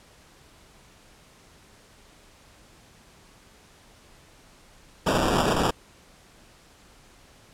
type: noise with sample-and-hold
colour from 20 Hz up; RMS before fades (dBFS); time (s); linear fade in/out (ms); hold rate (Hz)
blue; -23; 5.06-5.71; 10; 2100
effects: pink hiss -54 dBFS RMS until 7.53 s + low-pass 10000 Hz 12 dB/octave